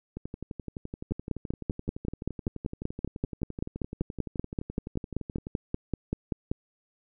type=two click trains; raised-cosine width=3 ms; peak=-15 / -23 dBFS; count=29 / 63; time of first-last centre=1.12-6.515 / 0.17-5.469 s; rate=5.19 / 11.7 Hz; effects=none